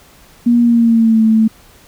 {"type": "tone with pitch glide", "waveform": "sine", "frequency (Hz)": [238.1, 220.9], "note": ["A#3", "A3"], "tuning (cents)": [37, 7], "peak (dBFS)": -7, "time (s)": [0.46, 1.48], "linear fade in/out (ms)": 10, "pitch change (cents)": -130, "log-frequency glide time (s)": [0.61, 1.22], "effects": ["pink hiss -45 dBFS RMS until 1.87 s"]}